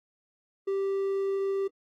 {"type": "tone", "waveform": "triangle", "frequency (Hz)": 391.3, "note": "G4", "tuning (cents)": -3, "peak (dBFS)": -24, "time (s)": [0.67, 1.68], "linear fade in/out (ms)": 10, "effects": ["AAC 48 kbps"]}